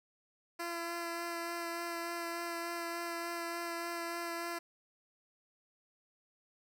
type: tone with vibrato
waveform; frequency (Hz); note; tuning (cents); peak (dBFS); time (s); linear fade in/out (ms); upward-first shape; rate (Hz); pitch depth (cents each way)
10% pulse; 340; F4; -46; -29; 0.59-4.59; 10; sine; 3.4; 13
effects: none